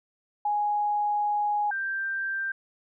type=tone pair in turn; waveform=sine; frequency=830.6 / 1575.7 Hz; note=G#5 / G6; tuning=0 / +9 cents; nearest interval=major seventh; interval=1109 cents; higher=second; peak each=-23 / -27 dBFS; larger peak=first; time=0.45-1.71 / 1.71-2.52 s; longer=first; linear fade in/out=5 ms; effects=none